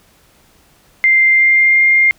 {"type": "tone with pitch glide", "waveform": "sine", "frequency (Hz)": [2093, 2114], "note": ["C7", "C7"], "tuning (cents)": [0, 17], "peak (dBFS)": -7, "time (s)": [1.04, 2.11], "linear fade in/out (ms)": 0, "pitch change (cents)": 17, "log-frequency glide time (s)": [1.29, 1.83], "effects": ["pink hiss -51 dBFS RMS until 2.18 s"]}